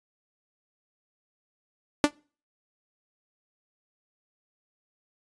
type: tone with exponential decay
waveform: sawtooth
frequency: 293.7 Hz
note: D4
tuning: in tune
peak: -9 dBFS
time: 2.04-2.11 s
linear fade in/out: 0 ms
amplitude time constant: 15 ms
effects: noise-tail reverb RT60 0.4 s tail -26 dB re dry + resampled to 22050 Hz